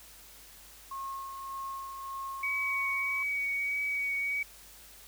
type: tone with tremolo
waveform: sine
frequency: 1082 Hz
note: C#6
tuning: 42 cents flat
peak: -35 dBFS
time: 0.91-3.23 s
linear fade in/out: 5 ms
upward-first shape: sine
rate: 1.7 Hz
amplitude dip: 40%
type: tone with vibrato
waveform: sine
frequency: 2258 Hz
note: C#7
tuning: 31 cents sharp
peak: -29 dBFS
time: 2.43-4.43 s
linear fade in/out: 5 ms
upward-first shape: triangle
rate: 1.6 Hz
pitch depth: 16 cents each way
effects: added 50 Hz sine -60 dBFS peak until 5.07 s + white hiss -53 dBFS RMS until 5.07 s